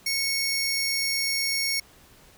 sawtooth tone pair together, 2200 / 5544 Hz, C#7 / F8, -14 / -14 cents, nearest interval octave + major third, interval 1600 cents, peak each -24 dBFS, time 0.06-1.8 s, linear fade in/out 5 ms, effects pink hiss -54 dBFS RMS until 2.37 s

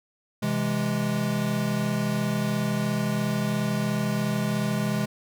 square chord, C augmented, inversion none, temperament equal, 130.81 / 164.81 / 207.7 Hz, C3 / E3 / G#3, 0 / 0 / 0 cents, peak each -30 / -31 / -27 dBFS, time 0.42-5.06 s, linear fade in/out 10 ms, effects none

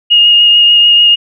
sine tone with vibrato, 2855 Hz, F7, 37 cents sharp, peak -3 dBFS, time 0.1-1.16 s, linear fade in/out 20 ms, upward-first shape sine, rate 6.8 Hz, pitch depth 12 cents each way, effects none

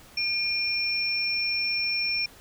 sine tone pair together, 2406 / 5416 Hz, D7 / E8, +41 / +46 cents, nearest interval octave + major second, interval 1405 cents, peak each -27 dBFS, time 0.17-2.26 s, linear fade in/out 5 ms, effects pink hiss -51 dBFS RMS until 2.4 s

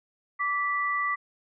sine tone pair together, 1162 / 1970.7 Hz, D6 / B6, -19 / -4 cents, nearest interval major sixth, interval 915 cents, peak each -27 / -28 dBFS, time 0.39-1.16 s, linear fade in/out 20 ms, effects none

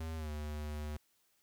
square tone with pitch glide, 80.4 to 75.02 Hz, E2 to D2, -43 to +37 cents, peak -39 dBFS, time 0-0.97 s, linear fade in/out 5 ms, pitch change -120 cents, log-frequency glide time 0.16-0.3 s, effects white hiss -74 dBFS RMS until 1.42 s

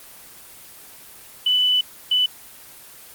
sine tone bursts at uneven times, 2990 Hz, F#7, 17 cents sharp, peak -15 dBFS, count 2, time 1.46-1.81 / 2.11-2.26 s, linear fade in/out 5 ms, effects white hiss -43 dBFS RMS until 3.14 s + Opus 24 kbps

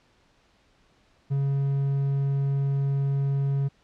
triangle tone, 138.59 Hz, C#3, in tune, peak -20 dBFS, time 1.3-3.69 s, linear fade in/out 20 ms, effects pink hiss -63 dBFS RMS until 3.83 s + low-pass 5000 Hz 12 dB/octave

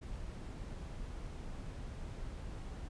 brown noise, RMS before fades -44 dBFS, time 0.01-2.89 s, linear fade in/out 20 ms, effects resampled to 22050 Hz

